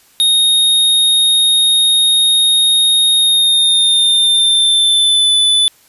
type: tone with pitch glide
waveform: square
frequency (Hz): 3722 to 3493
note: A#7 to A7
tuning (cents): -3 to -13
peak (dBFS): -9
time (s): 0.2-5.68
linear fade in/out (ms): 0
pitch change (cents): -110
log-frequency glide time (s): 3.16-5.35
effects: white hiss -49 dBFS RMS until 5.88 s + resampled to 32000 Hz